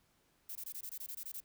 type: noise bursts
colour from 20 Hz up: violet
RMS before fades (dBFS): -44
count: 11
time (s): 0.49-1.404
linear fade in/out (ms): 5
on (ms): 64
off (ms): 21
effects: pink hiss -73 dBFS RMS until 1.44 s